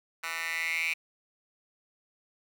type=tone with high-pass filter sweep; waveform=10% pulse; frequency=164.81 Hz; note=E3; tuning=in tune; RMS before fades=-32 dBFS; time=0.23-0.94 s; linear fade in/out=10 ms; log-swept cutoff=1600 to 2400 Hz; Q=8.2; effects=none